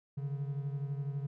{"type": "beating tone pair", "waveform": "triangle", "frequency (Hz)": [138.59, 150.59], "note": ["C#3", "D3"], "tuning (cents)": [0, 44], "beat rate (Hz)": 12, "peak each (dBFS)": [-33, -39], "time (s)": [0.17, 1.27], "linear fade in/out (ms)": 10, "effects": []}